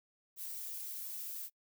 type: noise with flanger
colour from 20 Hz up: violet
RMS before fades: -43 dBFS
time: 0.36-1.5 s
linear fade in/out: 50 ms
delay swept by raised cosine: 1.9 to 3.5 ms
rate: 2.9 Hz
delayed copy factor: -0.6
effects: noise-tail reverb RT60 0.1 s tail -25 dB re dry